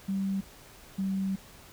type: tone pair in turn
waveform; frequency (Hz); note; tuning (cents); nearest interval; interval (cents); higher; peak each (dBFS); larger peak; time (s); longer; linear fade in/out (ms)
sine; 194.3 / 192.74; G3 / G3; -15 / -29; unison; 14; first; -27; neither; 0.08-0.41 / 0.98-1.36; second; 10
effects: pink hiss -52 dBFS RMS until 1.72 s